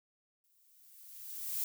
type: noise with exponential growth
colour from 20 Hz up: violet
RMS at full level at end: -34 dBFS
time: 0.44-1.64 s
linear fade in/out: 1 ms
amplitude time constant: 260 ms
effects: none